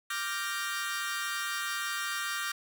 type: chord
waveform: sawtooth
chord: G minor seventh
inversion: second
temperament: equal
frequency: 1174.7 / 1396.9 / 1568 / 1864.7 Hz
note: D6 / F6 / G6 / Bb6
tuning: 0 / 0 / 0 / 0 cents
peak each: -34 dBFS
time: 0.1-2.52 s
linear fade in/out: 5 ms
effects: none